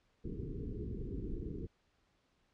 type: low-pass noise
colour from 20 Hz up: pink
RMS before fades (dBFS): -41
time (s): 0.24-1.67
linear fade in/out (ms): 10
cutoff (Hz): 450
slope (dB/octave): 96
effects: pink hiss -75 dBFS RMS until 2.53 s + low-pass 5000 Hz 12 dB/octave